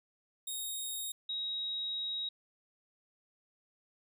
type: tone pair in turn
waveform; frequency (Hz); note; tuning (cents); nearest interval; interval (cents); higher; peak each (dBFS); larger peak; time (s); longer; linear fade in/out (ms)
10% pulse / sine; 3729 / 3805; A#7 / A#7; 0 / +35; unison; 35; second; -29 / -34; first; 0.47-1.12 / 1.29-2.29; second; 5
effects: none